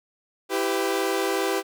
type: chord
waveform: sawtooth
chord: E minor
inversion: none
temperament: equal with one note detuned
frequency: 329.6 / 392 / 504.6 Hz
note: E4 / G4 / B4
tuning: 0 / 0 / +37 cents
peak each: -25 / -21 / -25 dBFS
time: 0.49-1.63 s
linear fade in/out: 50 ms
effects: none